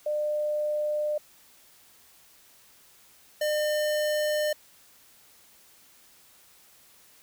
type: tone pair in turn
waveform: sine / square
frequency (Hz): 600 / 603.8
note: D5 / D5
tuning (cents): +37 / +48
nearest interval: unison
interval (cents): 11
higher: second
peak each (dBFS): -25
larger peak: neither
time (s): 0.06-1.18 / 3.41-4.53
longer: neither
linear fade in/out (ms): 5
effects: white hiss -57 dBFS RMS until 7.22 s